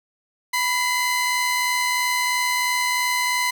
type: tone pair together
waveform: sawtooth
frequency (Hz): 988 / 2059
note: B5 / C7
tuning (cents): 0 / -28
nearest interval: octave + minor second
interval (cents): 1272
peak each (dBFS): -19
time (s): 0.53-3.51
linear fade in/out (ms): 10
effects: none